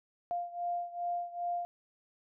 sine beating tone pair, 698.5 / 701 Hz, F5 / F5, 0 / +6 cents, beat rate 2.5 Hz, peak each -35 / -38 dBFS, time 0.31-1.65 s, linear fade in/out 0 ms, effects none

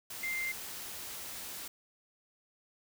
sine tone in noise, 2093 Hz, C7, in tune, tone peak -33 dBFS, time 0.23-0.52 s, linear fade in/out 5 ms, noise white, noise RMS -43 dBFS, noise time 0.1-1.68 s, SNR +7 dB, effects none

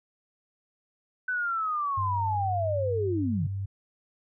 sine linear sweep, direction down, 1518 to 130 Hz, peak -26 dBFS, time 1.28-3.47 s, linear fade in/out 5 ms
sine tone, 98 Hz, G2, in tune, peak -29 dBFS, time 1.97-3.66 s, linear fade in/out 10 ms
effects none

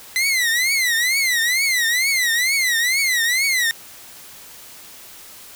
sawtooth tone with vibrato, 2015 Hz, B6, 34 cents sharp, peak -13 dBFS, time 0.16-3.71 s, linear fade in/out 0 ms, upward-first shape triangle, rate 2.2 Hz, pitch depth 200 cents each way, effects white hiss -41 dBFS RMS until 5.55 s

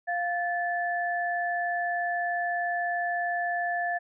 sine tone pair together, 700 / 1743.1 Hz, F5 / A6, +4 / -17 cents, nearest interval octave + major third, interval 1579 cents, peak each -28 / -30 dBFS, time 0.07-3.99 s, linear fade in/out 20 ms, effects none

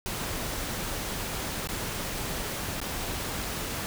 pink noise with dropouts, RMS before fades -33 dBFS, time 0.06-3.86 s, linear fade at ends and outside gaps 0 ms, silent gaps 1.673-1.689 / 2.802-2.815 / 3.448-3.451 s, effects none

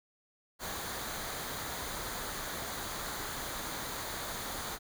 pink noise with comb filter, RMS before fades -39 dBFS, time 0.59-4.79 s, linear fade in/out 50 ms, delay 0.37 ms, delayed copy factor -0.5, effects none

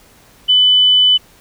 sine tone, 3000 Hz, F#7, 23 cents sharp, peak -7 dBFS, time 0.48-1.18 s, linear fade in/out 20 ms, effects pink hiss -47 dBFS RMS until 1.4 s

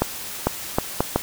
accelerating click train, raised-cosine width 1 ms, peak -3 dBFS, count 5, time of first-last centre 0.02-1.16 s, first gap 450 ms, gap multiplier 0.7, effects white hiss -33 dBFS RMS until 1.22 s

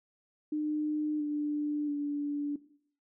sine tone with pitch steps, 302.6 / 296.2 / 289.9 Hz, D#4 / D4 / D4, -48 / +15 / -22 cents, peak -29 dBFS, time 0.52-2.56 s, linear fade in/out 5 ms, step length 680 ms, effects noise-tail reverb RT60 0.6 s tail -17 dB re dry

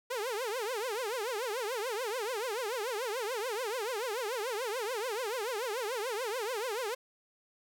sawtooth tone with vibrato, 461.4 Hz, A#4, 18 cents flat, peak -29 dBFS, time 0.1-6.95 s, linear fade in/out 10 ms, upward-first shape triangle, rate 6.9 Hz, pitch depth 280 cents each way, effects none

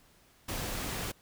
pink noise, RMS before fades -36 dBFS, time 0.48-1.12 s, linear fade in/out 10 ms, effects pink hiss -63 dBFS RMS until 1.21 s

